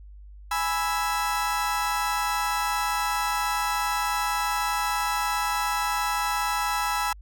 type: chord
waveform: 35% pulse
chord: E major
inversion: first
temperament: equal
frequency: 830.6 / 987.8 / 1318.5 Hz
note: G#5 / B5 / E6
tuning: 0 / 0 / 0 cents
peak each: -27 dBFS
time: 0.51-7.13 s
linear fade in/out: 5 ms
effects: added 50 Hz sine -42 dBFS peak until 7.21 s